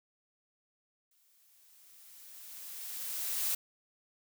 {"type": "noise with exponential growth", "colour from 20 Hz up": "blue", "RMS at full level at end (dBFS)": -31, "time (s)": [1.11, 3.55], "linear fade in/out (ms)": 5, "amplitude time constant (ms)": 530, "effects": []}